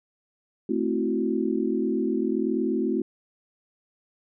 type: chord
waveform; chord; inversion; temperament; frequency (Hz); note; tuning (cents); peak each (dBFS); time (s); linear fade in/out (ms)
sine; F# half-diminished seventh; first; equal; 220 / 261.6 / 329.6 / 370; A3 / C4 / E4 / F#4; 0 / 0 / 0 / 0; -28; 0.69-3.02; 5
effects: none